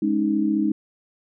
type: chord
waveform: sine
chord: Ab suspended fourth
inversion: none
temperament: just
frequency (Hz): 207.7 / 276.9 / 311.5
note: Ab3 / Db4 / Eb4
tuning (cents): 0 / -2 / +2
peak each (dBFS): -23 / -26 / -21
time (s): 0.02-0.72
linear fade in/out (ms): 5
effects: none